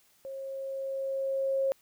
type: tone with level ramp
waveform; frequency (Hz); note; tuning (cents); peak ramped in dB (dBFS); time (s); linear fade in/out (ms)
sine; 540; C#5; -45; -37 to -24; 0.25-1.72; 0
effects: white hiss -65 dBFS RMS until 1.81 s